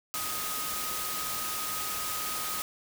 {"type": "tone in noise", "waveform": "sine", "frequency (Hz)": 1254, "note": "D#6", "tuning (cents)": 13, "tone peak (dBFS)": -38, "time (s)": [0.14, 2.62], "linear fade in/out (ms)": 0, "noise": "white", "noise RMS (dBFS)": -34, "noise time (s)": [0.14, 2.62], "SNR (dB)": -7, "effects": []}